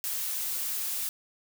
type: noise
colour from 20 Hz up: blue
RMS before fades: -32 dBFS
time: 0.04-1.09 s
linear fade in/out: 0 ms
effects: none